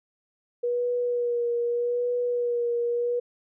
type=tone with vibrato; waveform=sine; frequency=481.3 Hz; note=B4; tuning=45 cents flat; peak=-23 dBFS; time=0.63-3.2 s; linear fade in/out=10 ms; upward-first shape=sine; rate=0.82 Hz; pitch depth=25 cents each way; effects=none